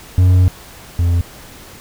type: tone pair in turn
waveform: triangle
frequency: 91.5 / 86.36 Hz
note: F#2 / F2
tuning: -19 / -19 cents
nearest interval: minor second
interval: 100 cents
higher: first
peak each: -5 / -9 dBFS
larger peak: first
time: 0.18-0.48 / 0.99-1.21 s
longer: first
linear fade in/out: 0 ms
effects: pink hiss -38 dBFS RMS until 1.8 s